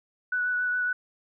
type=tone with vibrato; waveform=sine; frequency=1480 Hz; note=F#6; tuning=in tune; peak=-24 dBFS; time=0.32-0.93 s; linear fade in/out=5 ms; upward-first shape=triangle; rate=7.2 Hz; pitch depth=18 cents each way; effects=none